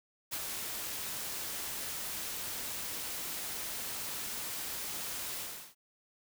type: noise with ADSR envelope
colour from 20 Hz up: white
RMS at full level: -35 dBFS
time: 0.31-5.75 s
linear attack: 25 ms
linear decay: 46 ms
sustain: -4 dB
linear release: 370 ms
effects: none